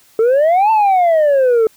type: exponential two-way sweep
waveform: sine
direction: up then down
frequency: 433.9 to 898 to 433.9 Hz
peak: -6 dBFS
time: 0.19-1.67 s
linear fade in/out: 2 ms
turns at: 0.71 s
effects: tanh soft clip ceiling -8 dBFS + white hiss -50 dBFS RMS until 1.76 s